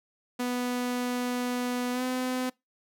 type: tone with pitch glide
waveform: sawtooth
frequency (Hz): 246.9 to 254.4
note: B3 to C4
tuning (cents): 0 to -48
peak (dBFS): -24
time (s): 0.39-2.5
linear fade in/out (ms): 10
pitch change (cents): +52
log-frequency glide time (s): 1.92-2.03
effects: noise-tail reverb RT60 0.2 s tail -24 dB re dry